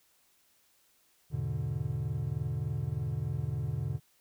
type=chord; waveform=triangle; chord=E dominant seventh; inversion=none; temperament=equal; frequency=82.41 / 103.83 / 123.47 / 146.83 Hz; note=E2 / G#2 / B2 / D3; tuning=0 / 0 / 0 / 0 cents; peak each=-38 / -36 / -33 / -33 dBFS; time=1.3-4 s; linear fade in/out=50 ms; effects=white hiss -68 dBFS RMS until 4.2 s